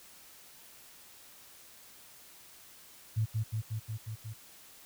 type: tone with echo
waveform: sine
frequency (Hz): 110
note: A2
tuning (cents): 0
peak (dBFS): -26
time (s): 3.16-3.26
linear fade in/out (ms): 20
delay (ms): 180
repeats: 6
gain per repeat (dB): -2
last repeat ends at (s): 4.34
effects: white hiss -55 dBFS RMS until 4.85 s